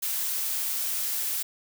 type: noise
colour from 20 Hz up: blue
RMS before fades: -29 dBFS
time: 0.02-1.43 s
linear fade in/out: 10 ms
effects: none